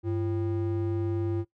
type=ring-modulated tone; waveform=triangle; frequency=220 Hz; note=A3; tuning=in tune; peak=-21 dBFS; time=0.03-1.45 s; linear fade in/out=50 ms; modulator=121 Hz; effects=noise-tail reverb RT60 0.1 s tail -18 dB re dry

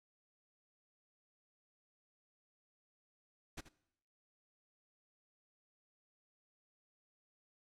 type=noise with echo; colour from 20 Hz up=pink; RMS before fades=-45 dBFS; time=3.57-3.61 s; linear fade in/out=10 ms; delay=80 ms; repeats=1; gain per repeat=-13 dB; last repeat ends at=3.69 s; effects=noise-tail reverb RT60 0.8 s tail -21 dB re dry + low-pass 9000 Hz 12 dB/octave

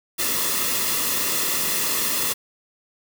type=noise with comb filter; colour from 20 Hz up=white; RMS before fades=-23 dBFS; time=0.18-2.34 s; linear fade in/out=20 ms; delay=1.3 ms; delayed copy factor=-0.6; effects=none

